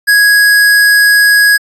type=tone; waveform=square; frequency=1661.2 Hz; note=G#6; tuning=in tune; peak=-5 dBFS; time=0.07-1.58 s; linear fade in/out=20 ms; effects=resampled to 32000 Hz